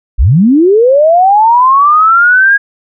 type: linear sweep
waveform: sine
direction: up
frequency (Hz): 38.89 to 1650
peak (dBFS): -3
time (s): 0.18-2.58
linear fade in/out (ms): 20
effects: none